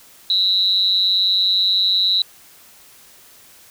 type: tone with amplitude modulation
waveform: sine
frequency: 3926 Hz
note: B7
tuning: 11 cents flat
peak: -10 dBFS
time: 0.3-2.22 s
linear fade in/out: 2 ms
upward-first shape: sine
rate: 189 Hz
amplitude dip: 85%
effects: white hiss -47 dBFS RMS until 3.7 s